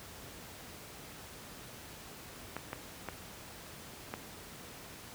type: clicks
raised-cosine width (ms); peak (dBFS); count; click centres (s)
0.5; -22; 4; 2.566 / 2.731 / 3.087 / 4.139
effects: pink hiss -49 dBFS RMS until 5.14 s + high-pass 60 Hz 12 dB/octave